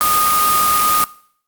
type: tone in noise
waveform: sine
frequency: 1233 Hz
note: D#6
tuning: 16 cents flat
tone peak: -14 dBFS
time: 0.01-1.04 s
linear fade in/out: 0 ms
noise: white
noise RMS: -18 dBFS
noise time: 0.01-1.04 s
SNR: +1 dB
effects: noise-tail reverb RT60 0.6 s tail -20 dB re dry + Opus 32 kbps